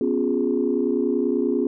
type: chord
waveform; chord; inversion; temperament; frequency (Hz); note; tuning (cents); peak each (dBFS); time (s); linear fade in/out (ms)
sine; C# dominant seventh; third; equal with one note detuned; 246.9 / 277.2 / 355.1 / 415.3; B3 / C#4 / E#4 / G#4; 0 / 0 / +29 / 0; -24; 0.01-1.67; 2
effects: tanh soft clip ceiling -10 dBFS